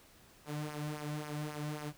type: tone with flanger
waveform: sawtooth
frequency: 150 Hz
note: D3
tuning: 37 cents sharp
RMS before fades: -40 dBFS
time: 0.45-1.93 s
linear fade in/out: 50 ms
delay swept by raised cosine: 0.25 to 2.45 ms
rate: 3.7 Hz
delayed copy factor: -0.7
effects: pink hiss -61 dBFS RMS until 1.97 s